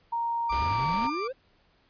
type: tone with pitch glide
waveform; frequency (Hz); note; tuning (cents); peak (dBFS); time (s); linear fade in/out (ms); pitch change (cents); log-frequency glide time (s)
sine; 932.3 to 923.2; A#5 to A#5; 0 to -17; -26; 0.12-1.1; 10; -17; 0.74-0.87
type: tone with vibrato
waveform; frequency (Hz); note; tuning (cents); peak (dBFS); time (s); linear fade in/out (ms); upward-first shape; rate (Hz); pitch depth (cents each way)
35% pulse; 1174.7; D6; 0; -29; 0.49-1.28; 10; triangle; 2; 30
type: exponential sweep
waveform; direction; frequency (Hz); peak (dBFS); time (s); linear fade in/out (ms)
triangle; up; 53.3 to 554.4; -29; 0.5-1.33; 20
type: noise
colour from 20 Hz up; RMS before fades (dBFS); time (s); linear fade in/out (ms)
pink; -38; 0.52-1.07; 2
effects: pink hiss -65 dBFS RMS until 1.89 s + resampled to 11025 Hz